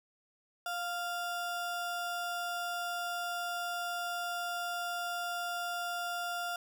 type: ring-modulated tone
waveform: square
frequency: 1048 Hz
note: C6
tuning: 2 cents sharp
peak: -32 dBFS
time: 0.66-6.56 s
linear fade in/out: 2 ms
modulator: 346 Hz
effects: none